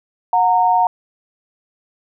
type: tone pair together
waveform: sine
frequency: 729 / 922.3 Hz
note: F#5 / A#5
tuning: -26 / -19 cents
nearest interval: major third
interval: 407 cents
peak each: -14 / -14 dBFS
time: 0.33-0.87 s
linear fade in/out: 2 ms
effects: none